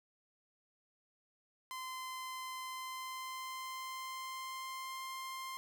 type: tone with pitch glide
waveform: sawtooth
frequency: 1033 to 1052.3 Hz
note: C6 to C6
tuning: -22 to +10 cents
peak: -38 dBFS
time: 1.71-5.57 s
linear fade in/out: 0 ms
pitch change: +32 cents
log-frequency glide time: 2.62-5.08 s
effects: none